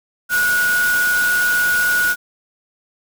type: tone in noise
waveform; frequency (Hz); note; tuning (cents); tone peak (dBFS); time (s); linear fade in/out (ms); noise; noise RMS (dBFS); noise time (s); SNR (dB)
sine; 1458; F#6; -26; -14; 0.29-2.16; 50; white; -25; 0.29-2.16; +8
effects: none